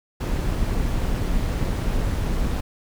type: noise with amplitude modulation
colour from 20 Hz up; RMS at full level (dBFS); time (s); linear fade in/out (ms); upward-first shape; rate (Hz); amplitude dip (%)
brown; -21; 0.2-2.61; 10; sine; 204; 40
effects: none